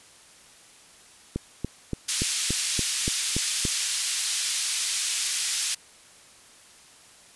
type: click train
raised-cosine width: 3 ms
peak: -14 dBFS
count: 9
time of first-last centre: 1.36-3.652 s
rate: 3.49 Hz
type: band-pass noise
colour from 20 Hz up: white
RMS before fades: -27 dBFS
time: 2.08-5.75 s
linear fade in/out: 10 ms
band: 2600 to 9700 Hz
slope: 12 dB/octave
effects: white hiss -52 dBFS RMS until 7.35 s + resampled to 24000 Hz